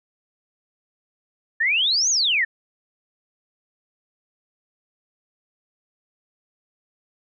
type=exponential two-way sweep; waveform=sine; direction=up then down; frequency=1731 to 6780 to 1731 Hz; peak=-17 dBFS; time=1.6-2.45 s; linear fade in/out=10 ms; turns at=2.1 s; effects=none